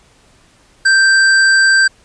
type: tone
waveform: square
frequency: 1568 Hz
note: G6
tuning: in tune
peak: -8 dBFS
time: 0.85-1.88 s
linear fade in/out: 10 ms
effects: pink hiss -50 dBFS RMS until 2.04 s + resampled to 22050 Hz